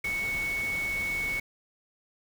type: tone in noise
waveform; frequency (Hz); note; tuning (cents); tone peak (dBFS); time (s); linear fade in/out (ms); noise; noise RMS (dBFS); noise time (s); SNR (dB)
sine; 2217; C#7; 0; -28; 0.04-1.4; 5; pink; -40; 0.04-1.4; +9
effects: none